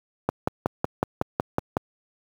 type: click train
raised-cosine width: 1 ms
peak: -7 dBFS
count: 9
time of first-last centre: 0.29-1.769 s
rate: 5.41 Hz
effects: high-pass 80 Hz 12 dB/octave + 7-bit